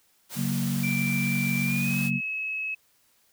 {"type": "high-pass noise", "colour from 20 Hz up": "white", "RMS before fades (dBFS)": -37, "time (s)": [0.29, 2.11], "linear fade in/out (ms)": 50, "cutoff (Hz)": 140, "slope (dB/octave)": 24}
{"type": "chord", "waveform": "sine", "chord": "F# major", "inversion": "second", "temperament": "equal", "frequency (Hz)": [138.59, 185, 233.1], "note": ["C#3", "F#3", "A#3"], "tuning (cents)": [0, 0, 0], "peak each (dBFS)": -29, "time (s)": [0.35, 2.21], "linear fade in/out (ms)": 50}
{"type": "tone with pitch glide", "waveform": "sine", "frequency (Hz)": [2349, 2576], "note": ["D7", "E7"], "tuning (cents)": [0, -41], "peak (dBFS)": -28, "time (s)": [0.83, 2.75], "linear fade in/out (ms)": 10, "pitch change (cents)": 159, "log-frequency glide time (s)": [1.63, 1.99]}
{"effects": ["white hiss -65 dBFS RMS until 3.32 s"]}